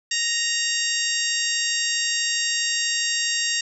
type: harmonic tone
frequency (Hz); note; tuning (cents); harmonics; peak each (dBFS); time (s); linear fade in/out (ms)
932.3; A#5; 0; 2 / 3 / 4 / 5 / 6 / 7 / 8; -28 / -28 / -30 / -30 / -28 / -33 / -28; 0.11-3.61; 5
effects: none